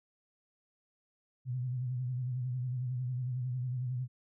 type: tone with vibrato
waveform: sine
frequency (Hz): 125.8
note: B2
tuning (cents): +32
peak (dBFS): -32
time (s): 1.45-4.08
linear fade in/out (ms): 50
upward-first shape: sine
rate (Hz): 11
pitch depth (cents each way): 63
effects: none